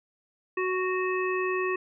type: harmonic tone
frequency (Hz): 370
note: F#4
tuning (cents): 0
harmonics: 1 / 3 / 5 / 7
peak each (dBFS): -27 / -32 / -34 / -35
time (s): 0.57-1.76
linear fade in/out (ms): 5
effects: none